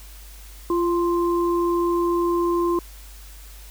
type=tone pair together; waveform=sine; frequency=344.4 / 1046.5 Hz; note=F4 / C6; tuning=-24 / 0 cents; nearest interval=octave + perfect fifth; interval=1924 cents; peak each=-19 / -25 dBFS; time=0.7-2.79 s; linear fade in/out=2 ms; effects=added 50 Hz sine -40 dBFS peak until 3.7 s + white hiss -47 dBFS RMS until 3.7 s